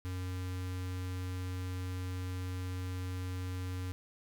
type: tone with notch filter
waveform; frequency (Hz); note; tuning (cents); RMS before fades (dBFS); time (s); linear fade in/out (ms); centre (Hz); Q
square; 91.6; F#2; -17; -38; 0.05-3.92; 0; 680; 1.5
effects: none